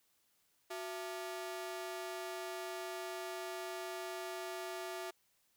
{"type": "ring-modulated tone", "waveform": "sawtooth", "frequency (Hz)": 519, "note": "C5", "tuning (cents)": -14, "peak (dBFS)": -34, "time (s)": [0.7, 5.11], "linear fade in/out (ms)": 10, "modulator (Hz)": 150, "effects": ["white hiss -75 dBFS RMS until 5.56 s"]}